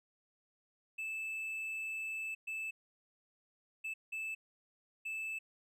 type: tone bursts at uneven times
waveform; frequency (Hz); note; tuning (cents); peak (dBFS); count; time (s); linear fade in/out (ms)
triangle; 2628; E7; -6; -36; 5; 0.98-2.35 / 2.47-2.71 / 3.84-3.94 / 4.12-4.35 / 5.05-5.39; 10
effects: none